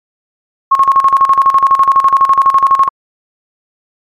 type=tone with tremolo; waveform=sine; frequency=1086 Hz; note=C#6; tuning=36 cents flat; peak=-3 dBFS; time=0.71-2.89 s; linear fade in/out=10 ms; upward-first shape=square; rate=12 Hz; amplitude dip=70%; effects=MP3 64 kbps